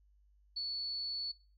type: tone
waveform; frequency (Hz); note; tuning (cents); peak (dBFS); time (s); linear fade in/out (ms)
sine; 4435; C#8; 0; -35; 0.56-1.32; 10
effects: noise-tail reverb RT60 0.4 s tail -22 dB re dry + added 50 Hz sine -64 dBFS peak until 1.57 s